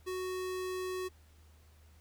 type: tone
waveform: square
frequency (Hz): 370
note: F#4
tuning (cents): 0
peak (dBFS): -36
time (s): 0.06-1.09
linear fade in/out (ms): 20
effects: added 77 Hz sine -58 dBFS peak until 2 s + pink hiss -67 dBFS RMS until 2 s